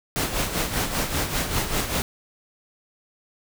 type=noise with tremolo; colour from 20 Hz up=pink; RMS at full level=-23 dBFS; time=0.16-2.02 s; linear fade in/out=0 ms; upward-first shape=sine; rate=5.1 Hz; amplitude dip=60%; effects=none